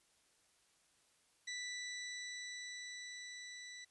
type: tone with level ramp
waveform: 20% pulse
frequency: 1974 Hz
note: B6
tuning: 1 cent flat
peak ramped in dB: -36 to -44 dBFS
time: 1.47-3.85 s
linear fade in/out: 10 ms
effects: white hiss -73 dBFS RMS until 3.9 s + resampled to 24000 Hz